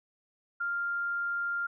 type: tone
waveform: sine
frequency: 1396.9 Hz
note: F6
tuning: in tune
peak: -29 dBFS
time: 0.6-1.67 s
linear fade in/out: 10 ms
effects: none